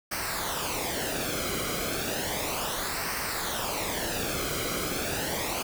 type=noise with flanger; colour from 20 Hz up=pink; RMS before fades=-31 dBFS; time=0.11-5.63 s; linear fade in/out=10 ms; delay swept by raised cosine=0.28 to 1.13 ms; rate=0.33 Hz; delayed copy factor=-0.65; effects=none